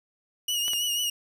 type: tone with vibrato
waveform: sawtooth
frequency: 2897 Hz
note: F#7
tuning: 37 cents flat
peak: -22 dBFS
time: 0.48-1.1 s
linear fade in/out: 5 ms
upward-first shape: triangle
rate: 6.1 Hz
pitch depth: 52 cents each way
type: clicks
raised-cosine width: 0.2 ms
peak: -19 dBFS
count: 2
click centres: 0.681 / 0.734 s
effects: none